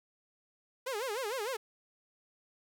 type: tone with vibrato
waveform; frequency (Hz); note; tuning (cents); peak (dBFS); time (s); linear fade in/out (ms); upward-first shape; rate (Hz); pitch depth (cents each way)
sawtooth; 470; A#4; +14; -30; 0.86-1.57; 10; sine; 6.6; 250
effects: none